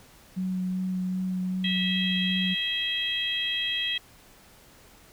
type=tone with vibrato; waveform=sine; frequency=185 Hz; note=F#3; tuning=in tune; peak=-26 dBFS; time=0.36-2.55 s; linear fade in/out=20 ms; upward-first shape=sine; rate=2.6 Hz; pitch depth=11 cents each way
type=harmonic tone; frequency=650 Hz; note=E5; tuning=24 cents flat; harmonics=3 / 4 / 5 / 6; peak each=-34 / -34 / -27 / -39 dBFS; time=1.64-3.98 s; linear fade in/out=5 ms
effects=pink hiss -54 dBFS RMS until 5.12 s